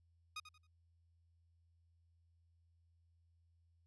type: tone with echo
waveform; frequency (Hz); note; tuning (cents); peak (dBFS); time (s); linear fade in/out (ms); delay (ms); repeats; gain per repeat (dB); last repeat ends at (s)
15% pulse; 1244.5; D#6; 0; -37; 0.36-0.4; 5; 90; 3; -11; 0.67
effects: added 84 Hz sine -70 dBFS peak until 3.86 s + resampled to 24000 Hz